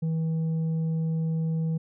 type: tone with tanh clipping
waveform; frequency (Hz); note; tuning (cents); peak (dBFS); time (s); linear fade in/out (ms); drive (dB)
sine; 161.4; E3; -36; -25; 0.02-1.78; 10; 4
effects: none